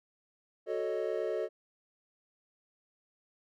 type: chord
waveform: triangle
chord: D# half-diminished seventh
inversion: first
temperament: equal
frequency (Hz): 370 / 440 / 554.4 / 622.3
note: F#4 / A4 / C#5 / D#5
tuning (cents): 0 / 0 / 0 / 0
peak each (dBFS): -35 / -33 / -36 / -35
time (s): 0.66-1.49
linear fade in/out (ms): 50
effects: none